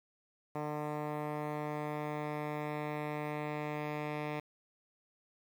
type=tone with low-pass filter sweep; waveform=10% pulse; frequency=150 Hz; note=D3; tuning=37 cents sharp; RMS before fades=-38 dBFS; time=0.55-4.4 s; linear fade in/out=5 ms; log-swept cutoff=1300 to 2500 Hz; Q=1.4; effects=9-bit